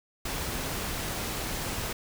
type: noise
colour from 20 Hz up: pink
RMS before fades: -33 dBFS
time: 0.25-1.93 s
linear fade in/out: 5 ms
effects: none